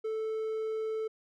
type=tone; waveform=triangle; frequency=439.3 Hz; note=A4; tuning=3 cents flat; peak=-29 dBFS; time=0.04-1.08 s; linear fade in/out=10 ms; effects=none